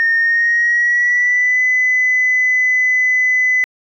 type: tone with pitch glide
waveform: sine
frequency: 1833 to 2010 Hz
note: A#6 to B6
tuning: -30 to +30 cents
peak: -10 dBFS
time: 0-3.64 s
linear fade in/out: 0 ms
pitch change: +160 cents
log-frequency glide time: 0.17-1.61 s
effects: tanh soft clip ceiling -7 dBFS